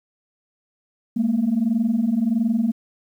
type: tone pair together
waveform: sine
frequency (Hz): 211.8 / 233.3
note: G#3 / A#3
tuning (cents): +34 / +2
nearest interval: major second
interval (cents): 168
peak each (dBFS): -21 / -18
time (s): 1.16-2.72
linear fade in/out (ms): 10
effects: tanh soft clip ceiling -12 dBFS + 9-bit